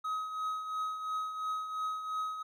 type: tone with tremolo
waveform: triangle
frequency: 1268 Hz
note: D#6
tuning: 32 cents sharp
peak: -29 dBFS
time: 0.04-2.43 s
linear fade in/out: 10 ms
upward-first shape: triangle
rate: 2.9 Hz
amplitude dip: 60%
effects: none